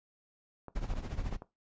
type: clicks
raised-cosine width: 1 ms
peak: -30 dBFS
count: 6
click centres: 0.683 / 0.843 / 0.904 / 0.937 / 1.326 / 1.421 s
type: noise with tremolo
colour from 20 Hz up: brown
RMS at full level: -33 dBFS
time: 0.75-1.37 s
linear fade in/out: 10 ms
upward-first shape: triangle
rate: 14 Hz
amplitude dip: 80%
effects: noise-tail reverb RT60 0.2 s tail -17 dB re dry + resampled to 16000 Hz